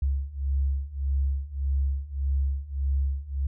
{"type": "beating tone pair", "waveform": "sine", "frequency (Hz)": [67.7, 69.4], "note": ["C#2", "C#2"], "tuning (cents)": [-40, 3], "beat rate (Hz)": 1.7, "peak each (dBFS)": [-28, -26], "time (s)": [0.02, 3.47], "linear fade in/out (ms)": 5, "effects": []}